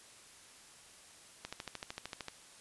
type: click train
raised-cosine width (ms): 0.2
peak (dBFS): -23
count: 12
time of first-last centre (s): 1.45-2.283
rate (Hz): 13.2
effects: white hiss -57 dBFS RMS until 2.6 s + resampled to 24000 Hz